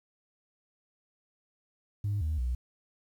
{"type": "tone with pitch steps", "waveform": "sine", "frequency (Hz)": [102.4, 77.7, 61.5], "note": ["G#2", "D#2", "B1"], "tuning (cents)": [-24, -2, -7], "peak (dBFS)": -26, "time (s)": [2.04, 2.55], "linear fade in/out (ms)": 5, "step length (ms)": 170, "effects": ["tanh soft clip ceiling -25 dBFS", "10-bit"]}